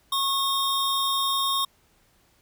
square tone pair together, 1092 / 3681 Hz, C#6 / A#7, -26 / -23 cents, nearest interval octave + major sixth, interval 2103 cents, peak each -26 dBFS, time 0.12-1.65 s, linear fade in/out 5 ms, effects pink hiss -63 dBFS RMS until 2.41 s

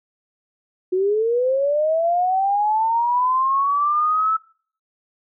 sine linear sweep, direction up, 361.1 to 1316 Hz, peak -16 dBFS, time 0.92-4.37 s, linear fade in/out 10 ms, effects noise-tail reverb RT60 0.5 s tail -22 dB re dry

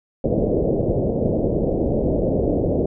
white low-pass noise, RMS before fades -20 dBFS, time 0.24-2.86 s, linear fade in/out 5 ms, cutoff 590 Hz, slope 48 dB/octave, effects none

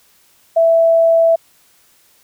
sine tone, 661 Hz, E5, 5 cents sharp, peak -8 dBFS, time 0.56-1.36 s, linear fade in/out 10 ms, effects white hiss -53 dBFS RMS until 2.23 s

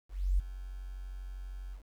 sine tone with ADSR envelope, 46.25 Hz, F#1, in tune, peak -23 dBFS, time 0.09-1.83 s, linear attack 300 ms, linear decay 10 ms, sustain -16 dB, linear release 99 ms, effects 10-bit

